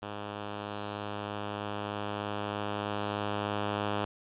5% pulse tone with level ramp, 103.2 Hz, G#2, 10 cents flat, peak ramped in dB -26 to -18 dBFS, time 0.02-4.05 s, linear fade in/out 5 ms, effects resampled to 8000 Hz + 10-bit

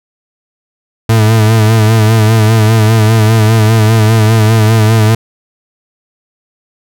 40% pulse tone with vibrato, 110 Hz, A2, in tune, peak -4 dBFS, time 1.09-5.15 s, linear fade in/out 5 ms, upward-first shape sine, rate 5 Hz, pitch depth 53 cents each way, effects none

